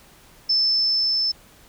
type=tone with level ramp; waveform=sine; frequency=5274 Hz; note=E8; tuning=in tune; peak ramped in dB=-16 to -19 dBFS; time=0.49-1.32 s; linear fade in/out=10 ms; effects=pink hiss -51 dBFS RMS until 1.68 s